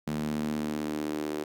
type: tone with high-pass filter sweep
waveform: sawtooth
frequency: 75.7 Hz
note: D#2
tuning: 47 cents flat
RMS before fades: -32 dBFS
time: 0.07-1.44 s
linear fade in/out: 5 ms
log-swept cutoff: 190 to 350 Hz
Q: 3.7
effects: none